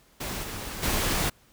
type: noise with level steps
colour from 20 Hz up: pink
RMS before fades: -33 / -36 / -26 dBFS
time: 0.2-1.3 s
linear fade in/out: 10 ms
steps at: 0.42 / 0.82 s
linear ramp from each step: 20 ms
effects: pink hiss -60 dBFS RMS until 1.52 s